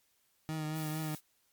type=tone with vibrato; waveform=30% pulse; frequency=155.56 Hz; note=D#3; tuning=in tune; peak=-32 dBFS; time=0.49-1.15 s; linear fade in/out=0 ms; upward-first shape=triangle; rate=4.4 Hz; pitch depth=34 cents each way
type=noise; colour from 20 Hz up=blue; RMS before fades=-47 dBFS; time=0.73-1.21 s; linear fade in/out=50 ms
effects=white hiss -73 dBFS RMS until 1.52 s + MP3 96 kbps